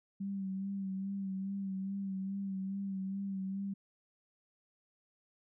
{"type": "tone with vibrato", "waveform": "sine", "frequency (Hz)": 194.2, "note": "G3", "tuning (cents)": -16, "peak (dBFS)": -35, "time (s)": [0.2, 3.74], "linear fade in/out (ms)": 10, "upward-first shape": "sine", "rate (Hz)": 2.4, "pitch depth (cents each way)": 36, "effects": []}